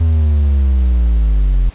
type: linear sweep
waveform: triangle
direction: down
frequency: 82.41 to 42.61 Hz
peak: -7 dBFS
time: 0-1.7 s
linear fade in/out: 10 ms
effects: pink hiss -41 dBFS RMS until 1.74 s + resampled to 8000 Hz